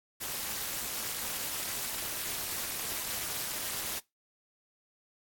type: noise with amplitude modulation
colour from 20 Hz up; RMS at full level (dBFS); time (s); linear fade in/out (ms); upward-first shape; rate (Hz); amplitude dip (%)
white; -32; 0.2-4; 20; sine; 279; 95
effects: noise-tail reverb RT60 0.2 s tail -21 dB re dry + AAC 64 kbps